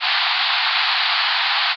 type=band-pass noise; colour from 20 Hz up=white; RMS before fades=-19 dBFS; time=0-1.76 s; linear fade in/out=50 ms; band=710 to 4600 Hz; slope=96 dB/octave; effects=none